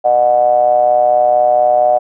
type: ring-modulated tone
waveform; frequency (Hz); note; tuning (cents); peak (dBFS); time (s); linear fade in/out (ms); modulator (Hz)
triangle; 62.2; B1; +13; -3; 0.04-1.99; 20; 671
effects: none